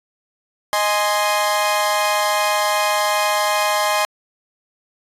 sawtooth chord, Ab major, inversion second, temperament equal, 622.3 / 830.6 / 1046.5 Hz, Eb5 / Ab5 / C6, 0 / 0 / 0 cents, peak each -17 dBFS, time 0.73-4.05 s, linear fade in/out 0 ms, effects resampled to 32000 Hz

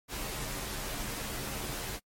pink noise with comb filter, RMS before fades -37 dBFS, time 0.08-2 s, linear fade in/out 50 ms, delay 12 ms, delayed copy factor -0.6, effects noise-tail reverb RT60 0.1 s tail -26 dB re dry + MP3 64 kbps

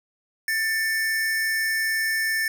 square tone pair together, 1778.8 / 2217 Hz, A6 / C#7, +18 / 0 cents, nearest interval major third, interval 382 cents, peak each -23 / -33 dBFS, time 0.48-2.48 s, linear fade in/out 2 ms, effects none

